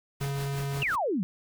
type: noise with tremolo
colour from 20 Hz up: pink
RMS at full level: -39 dBFS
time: 0.2-0.96 s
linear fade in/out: 10 ms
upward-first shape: triangle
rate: 5.7 Hz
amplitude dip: 85%
type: tone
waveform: square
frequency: 139.3 Hz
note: C#3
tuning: 9 cents sharp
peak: -30 dBFS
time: 0.21-0.83 s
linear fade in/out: 0 ms
type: exponential sweep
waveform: sine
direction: down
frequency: 2876 to 167 Hz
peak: -25 dBFS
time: 0.82-1.23 s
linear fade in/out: 0 ms
effects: none